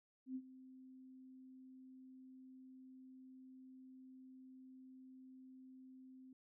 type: tone with ADSR envelope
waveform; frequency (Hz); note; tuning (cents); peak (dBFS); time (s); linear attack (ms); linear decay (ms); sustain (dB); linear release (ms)
sine; 259.7; C4; -13; -40; 0.26-6.33; 95; 57; -16; 3
effects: none